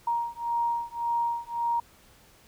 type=beating tone pair; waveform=sine; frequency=938 / 939.8 Hz; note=A#5 / A#5; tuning=+11 / +14 cents; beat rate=1.8 Hz; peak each=-29 dBFS; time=0.07-1.8 s; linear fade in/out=5 ms; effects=pink hiss -57 dBFS RMS until 2.47 s